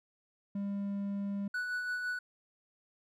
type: tone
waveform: triangle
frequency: 200.1 Hz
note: G3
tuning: 36 cents sharp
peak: -31 dBFS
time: 0.55-1.48 s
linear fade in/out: 5 ms
type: tone with tremolo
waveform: triangle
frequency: 1480 Hz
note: F#6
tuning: in tune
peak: -30 dBFS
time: 1.54-2.19 s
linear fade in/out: 5 ms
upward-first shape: sine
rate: 5.9 Hz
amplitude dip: 35%
effects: none